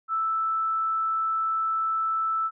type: tone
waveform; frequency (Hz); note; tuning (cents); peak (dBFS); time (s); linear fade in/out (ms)
sine; 1318.5; E6; 0; -23; 0.08-2.51; 50
effects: none